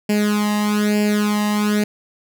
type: tone with flanger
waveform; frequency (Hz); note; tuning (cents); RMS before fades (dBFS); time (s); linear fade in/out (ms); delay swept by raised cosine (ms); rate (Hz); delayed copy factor
sawtooth; 208.9; G#3; +10; -18; 0.09-1.84; 5; 0.4 to 1.05; 1.1; +0.85
effects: none